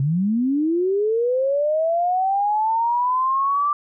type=linear sweep; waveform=sine; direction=up; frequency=129.4 to 1180 Hz; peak=-17 dBFS; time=0-3.73 s; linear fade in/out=2 ms; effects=none